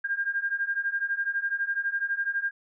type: beating tone pair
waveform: sine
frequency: 1600 / 1612 Hz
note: G6 / G6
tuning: +35 / +48 cents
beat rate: 12 Hz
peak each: -30 / -28 dBFS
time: 0.04-2.51 s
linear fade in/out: 10 ms
effects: none